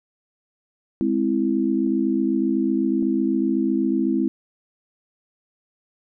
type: chord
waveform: sine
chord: Ab augmented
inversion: none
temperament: equal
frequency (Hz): 207.7 / 261.6 / 329.6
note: Ab3 / C4 / E4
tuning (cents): 0 / 0 / 0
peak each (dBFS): -24 / -22 / -22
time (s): 1.01-4.28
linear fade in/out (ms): 0
type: clicks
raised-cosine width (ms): 2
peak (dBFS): -35 / -28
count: 2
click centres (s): 1.871 / 3.026
effects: none

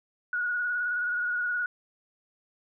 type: tone with vibrato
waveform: sine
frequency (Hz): 1453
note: F#6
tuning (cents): -32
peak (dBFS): -26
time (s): 0.33-1.66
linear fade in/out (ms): 2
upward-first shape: square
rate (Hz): 19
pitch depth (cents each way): 26
effects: none

